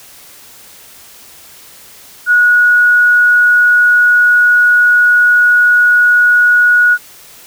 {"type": "tone", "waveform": "sine", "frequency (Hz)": 1457, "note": "F#6", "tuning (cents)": -27, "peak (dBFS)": -5, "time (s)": [2.26, 6.98], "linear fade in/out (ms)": 50, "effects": ["white hiss -38 dBFS RMS until 7.46 s"]}